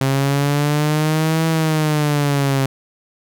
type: linear two-way sweep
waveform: sawtooth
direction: up then down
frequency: 134 to 162.7 to 134 Hz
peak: -11 dBFS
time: 0.01-2.66 s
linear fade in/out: 2 ms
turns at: 1.47 s
effects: none